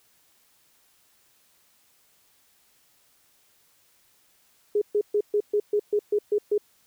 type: tone bursts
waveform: sine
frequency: 415.3 Hz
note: G#4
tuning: in tune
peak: -19 dBFS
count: 10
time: 4.75-6.58 s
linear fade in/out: 5 ms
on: 66 ms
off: 130 ms
effects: white hiss -63 dBFS RMS until 6.86 s